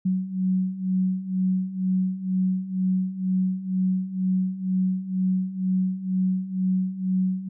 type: beating tone pair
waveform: sine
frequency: 185 / 187.1 Hz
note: F#3 / F#3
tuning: 0 / +20 cents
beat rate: 2.1 Hz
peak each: -27 / -23 dBFS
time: 0.05-7.49 s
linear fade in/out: 10 ms
effects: none